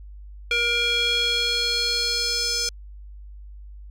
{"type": "tone with band-pass filter sweep", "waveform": "square", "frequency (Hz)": 473.8, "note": "A#4", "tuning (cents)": 28, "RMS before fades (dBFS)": -23, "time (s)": [0.51, 2.69], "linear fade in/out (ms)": 2, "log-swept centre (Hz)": [2700, 5600], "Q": 3.5, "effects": ["added 50 Hz sine -38 dBFS peak until 3.9 s"]}